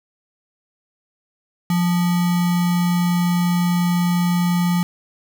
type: tone with sample-and-hold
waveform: sine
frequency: 175.7 Hz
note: F3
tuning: 11 cents sharp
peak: -15 dBFS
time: 1.7-4.83 s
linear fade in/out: 2 ms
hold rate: 1050 Hz
effects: none